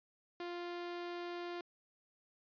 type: tone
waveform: sawtooth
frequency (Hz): 349.2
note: F4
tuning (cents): 0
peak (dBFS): -37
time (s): 0.4-1.61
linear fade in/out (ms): 2
effects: resampled to 11025 Hz